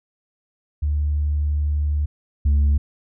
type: tone pair in turn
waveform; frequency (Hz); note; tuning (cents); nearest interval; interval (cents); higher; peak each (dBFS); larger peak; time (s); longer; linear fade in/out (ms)
sine; 74 / 71.93; D2 / D2; +14 / -35; unison; 49; first; -17 / -11; second; 0.82-2.06 / 2.45-2.78; first; 10
effects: tanh soft clip ceiling -13 dBFS